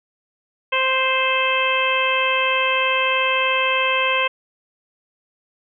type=harmonic tone; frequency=523.3 Hz; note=C5; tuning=in tune; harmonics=1 / 2 / 3 / 4 / 5 / 6; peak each=-24 / -22 / -27 / -25 / -21 / -26 dBFS; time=0.72-4.28 s; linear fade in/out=10 ms; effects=none